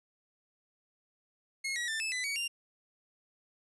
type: tone with pitch steps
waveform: sawtooth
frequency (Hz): 2163 / 1916 / 1780 / 2617 / 2003 / 2255 / 2788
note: C#7 / A#6 / A6 / E7 / B6 / C#7 / F7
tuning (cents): -43 / +47 / +20 / -13 / +24 / +29 / -4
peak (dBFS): -29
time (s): 1.64-2.48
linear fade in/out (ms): 10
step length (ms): 120
effects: resampled to 24000 Hz